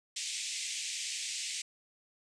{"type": "band-pass noise", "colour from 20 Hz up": "white", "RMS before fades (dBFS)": -38, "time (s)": [0.16, 1.62], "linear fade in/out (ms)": 5, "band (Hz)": [2100, 8400], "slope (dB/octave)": 48, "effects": []}